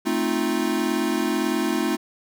square chord, F dominant seventh, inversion first, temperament equal, 220 / 261.6 / 311.1 / 349.2 Hz, A3 / C4 / Eb4 / F4, 0 / 0 / 0 / 0 cents, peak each -28 / -28 / -27 / -27 dBFS, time 0.05-1.97 s, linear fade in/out 20 ms, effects none

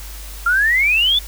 sine exponential sweep, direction up, 1362 to 3555 Hz, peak -12 dBFS, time 0.46-1.19 s, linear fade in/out 5 ms, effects added 50 Hz sine -31 dBFS peak until 1.27 s + white hiss -37 dBFS RMS until 1.27 s

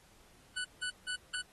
25% pulse tone bursts, 1487 Hz, F#6, 8 cents sharp, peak -31 dBFS, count 4, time 0.56-1.418 s, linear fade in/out 10 ms, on 87 ms, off 170 ms, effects pink hiss -63 dBFS RMS until 1.52 s + AAC 32 kbps

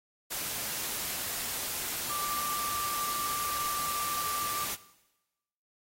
sine tone in noise, 1177 Hz, D6, 3 cents sharp, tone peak -34 dBFS, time 2.09-4.66 s, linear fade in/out 20 ms, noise white, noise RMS -35 dBFS, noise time 0.3-4.76 s, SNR -2 dB, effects noise-tail reverb RT60 1.0 s tail -17 dB re dry + AAC 48 kbps

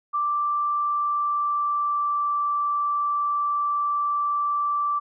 sine tone with pitch glide, 1174.7 to 1167.3 Hz, D6 to D6, 0 to -11 cents, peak -21 dBFS, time 0.13-5 s, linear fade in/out 20 ms, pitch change -11 cents, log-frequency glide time 0.72-2.45 s, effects none

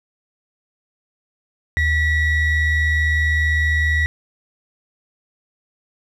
triangle ring-modulated tone, 932.3 Hz, A#5, in tune, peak -10 dBFS, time 1.77-4.06 s, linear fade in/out 0 ms, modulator 1010 Hz, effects none

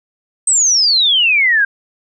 sine exponential sweep, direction down, 8340 to 1565 Hz, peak -9 dBFS, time 0.47-1.65 s, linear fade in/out 5 ms, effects none

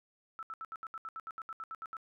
sine tone bursts, 1318.5 Hz, E6, in tune, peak -39 dBFS, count 15, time 0.39-1.968 s, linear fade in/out 0 ms, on 38 ms, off 72 ms, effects none

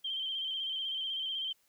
sine tone with vibrato, 3136 Hz, G7, in tune, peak -33 dBFS, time 0.04-1.53 s, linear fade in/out 10 ms, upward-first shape square, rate 16 Hz, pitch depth 34 cents each way, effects white hiss -71 dBFS RMS until 1.68 s

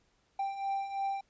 triangle beating tone pair, 784 / 787 Hz, G5 / G5, 0 / +7 cents, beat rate 3 Hz, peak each -37 / -31 dBFS, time 0.39-1.21 s, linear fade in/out 5 ms, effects pink hiss -72 dBFS RMS until 1.29 s + resampled to 16000 Hz

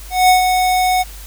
square tone with ADSR envelope, 737 Hz, F#5, 7 cents flat, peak -7 dBFS, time 0.1-1.04 s, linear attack 190 ms, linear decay 120 ms, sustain -6 dB, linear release 28 ms, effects added 50 Hz sine -32 dBFS peak until 1.26 s + white hiss -38 dBFS RMS until 1.26 s

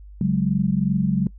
sine chord, C# suspended fourth, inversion none, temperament equal, 138.59 / 185 / 207.7 Hz, C#3 / F#3 / G#3, 0 / 0 / 0 cents, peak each -24 / -20 / -23 dBFS, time 0.21-1.27 s, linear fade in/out 2 ms, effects noise-tail reverb RT60 0.1 s tail -22 dB re dry + added 50 Hz sine -39 dBFS peak until 1.38 s

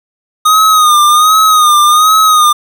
square tone with vibrato, 1237 Hz, D#6, 10 cents flat, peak -5 dBFS, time 0.45-2.53 s, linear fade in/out 10 ms, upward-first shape sine, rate 1.3 Hz, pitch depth 64 cents each way, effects none

